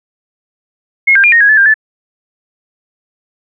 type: tone with pitch steps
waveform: sine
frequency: 2161 / 1592 / 2409 / 1858 / 1653 / 1733 / 1596 / 1743 Hz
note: C#7 / G6 / D7 / A#6 / G#6 / A6 / G6 / A6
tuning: -45 / +26 / +43 / -6 / -9 / -27 / +31 / -17 cents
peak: -4 dBFS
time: 1.07-1.742 s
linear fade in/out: 10 ms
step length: 84 ms
effects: none